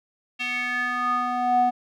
square tone with band-pass filter sweep, 246.9 Hz, B3, in tune, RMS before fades -24 dBFS, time 0.39-1.71 s, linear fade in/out 20 ms, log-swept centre 2700 to 650 Hz, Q 5.1, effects none

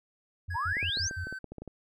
sine tone bursts, 88 Hz, F2, 14 cents sharp, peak -33 dBFS, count 5, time 0.48-1.246 s, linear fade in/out 10 ms, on 82 ms, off 89 ms
triangle tone with pitch glide, 1665 to 1535.7 Hz, G#6 to G6, +4 to -36 cents, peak -35 dBFS, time 0.5-1.39 s, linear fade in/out 10 ms, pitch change -140 cents, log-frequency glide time 0.73-1.22 s
sine exponential sweep, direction up, 860 to 6670 Hz, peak -29 dBFS, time 0.54-1.1 s, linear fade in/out 20 ms
clicks, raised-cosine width 2 ms, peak -28 dBFS, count 11, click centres 0.769 / 0.828 / 0.972 / 1.111 / 1.27 / 1.326 / 1.443 / 1.52 / 1.583 / 1.62 / 1.677 s
effects none

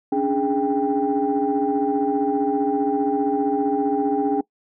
sine tone cluster, 277.2 / 292.4 / 415.3 / 791 Hz, C#4 / D4 / G#4 / G5, 0 / -7 / 0 / +15 cents, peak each -23 dBFS, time 0.12-4.41 s, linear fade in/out 5 ms, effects noise-tail reverb RT60 0.1 s tail -22 dB re dry + tanh soft clip ceiling -10 dBFS

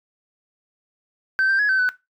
sine tone with pitch steps, 1546 / 1571 / 1679 / 1538 / 1498 Hz, G6 / G6 / G#6 / G6 / F#6, -24 / +3 / +18 / -33 / +21 cents, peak -14 dBFS, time 1.39-1.89 s, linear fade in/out 0 ms, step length 100 ms, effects noise-tail reverb RT60 0.2 s tail -18 dB re dry + tanh soft clip ceiling -14 dBFS

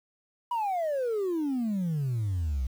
sine exponential sweep, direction down, 987.8 to 60.9 Hz, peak -24 dBFS, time 0.51-2.67 s, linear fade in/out 5 ms, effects tanh soft clip ceiling -25 dBFS + 9-bit

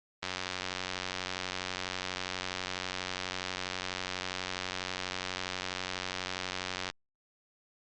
click train, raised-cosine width 0.2 ms, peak -16 dBFS, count 616, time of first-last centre 0.23-6.9 s, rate 92.2 Hz, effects low-pass 7000 Hz 12 dB/octave + Opus 32 kbps

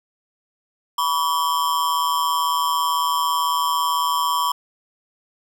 square ring-modulated tone, 1059 Hz, C6, 21 cents sharp, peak -16 dBFS, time 0.98-4.52 s, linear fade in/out 5 ms, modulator 79 Hz, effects none

